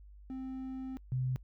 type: tone pair in turn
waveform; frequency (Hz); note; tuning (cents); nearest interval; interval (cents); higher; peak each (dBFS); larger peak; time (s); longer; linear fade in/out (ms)
triangle / sine; 261.6 / 128.48; C4 / C3; 0 / -31; octave; 1231; first; -36 / -30; second; 0.3-0.97 / 1.12-1.36; first; 0
effects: noise-tail reverb RT60 0.1 s tail -26 dB re dry + added 50 Hz sine -51 dBFS peak until 1.43 s